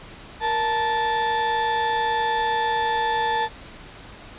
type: tone pair together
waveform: 35% pulse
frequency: 468.1 / 876 Hz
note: A#4 / A5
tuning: +7 / -8 cents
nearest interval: major seventh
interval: 1085 cents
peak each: -27 / -19 dBFS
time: 0.4-3.49 s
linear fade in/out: 50 ms
effects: pink hiss -42 dBFS RMS until 4.38 s + resampled to 8000 Hz